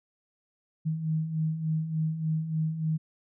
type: beating tone pair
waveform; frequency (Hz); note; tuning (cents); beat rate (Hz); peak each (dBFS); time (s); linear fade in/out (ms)
sine; 155.56 / 158.96; D#3 / D#3; 0 / +37; 3.4; -34 / -27; 0.85-2.98; 20
effects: none